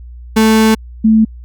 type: tone pair in turn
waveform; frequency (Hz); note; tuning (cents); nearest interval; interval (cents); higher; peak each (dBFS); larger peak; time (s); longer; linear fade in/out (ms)
35% pulse / sine; 220 / 220; A3 / A3; 0 / 0; unison; 0; neither; -5; neither; 0.36-0.75 / 1.04-1.25; first; 10
effects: added 60 Hz sine -29 dBFS peak until 1.44 s